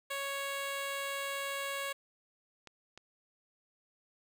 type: tone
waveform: 10% pulse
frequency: 554.4 Hz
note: C#5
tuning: in tune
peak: -27 dBFS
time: 0.1-1.93 s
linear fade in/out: 10 ms
type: clicks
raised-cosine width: 0.2 ms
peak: -32 dBFS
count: 2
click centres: 2.673 / 2.976 s
effects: none